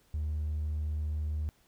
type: tone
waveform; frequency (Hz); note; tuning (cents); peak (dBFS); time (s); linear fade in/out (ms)
triangle; 76.2; D#2; -36; -27; 0.14-1.49; 0
effects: tanh soft clip ceiling -26 dBFS + pink hiss -67 dBFS RMS until 1.67 s